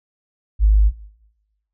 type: tone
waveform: sine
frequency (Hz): 51.91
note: G#1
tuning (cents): 0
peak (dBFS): -9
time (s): 0.59-0.92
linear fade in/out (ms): 50
effects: noise-tail reverb RT60 1.0 s tail -21 dB re dry